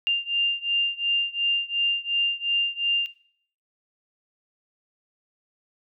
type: beating tone pair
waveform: sine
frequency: 2794 / 2796.8 Hz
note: F7 / F7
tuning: 0 / +2 cents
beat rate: 2.8 Hz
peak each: -25 dBFS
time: 0.07-3.06 s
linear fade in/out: 0 ms
effects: noise-tail reverb RT60 0.6 s tail -17 dB re dry